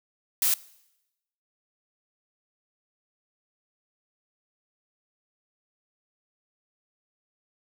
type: noise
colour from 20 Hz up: blue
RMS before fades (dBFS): -23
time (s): 0.42-0.54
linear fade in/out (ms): 2
effects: noise-tail reverb RT60 0.9 s tail -21 dB re dry